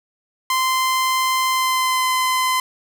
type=tone with pitch glide; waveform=sawtooth; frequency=1038 to 1027.3 Hz; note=C6 to C6; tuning=-14 to -32 cents; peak=-13 dBFS; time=0.5-2.6 s; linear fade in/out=2 ms; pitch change=-18 cents; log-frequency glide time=1.51-2.06 s; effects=none